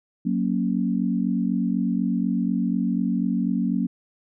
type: chord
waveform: sine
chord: F# major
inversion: none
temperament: equal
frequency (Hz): 185 / 233.1 / 277.2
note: F#3 / A#3 / C#4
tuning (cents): 0 / 0 / 0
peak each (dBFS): -24 / -24 / -27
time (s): 0.25-3.87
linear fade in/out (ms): 10
effects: none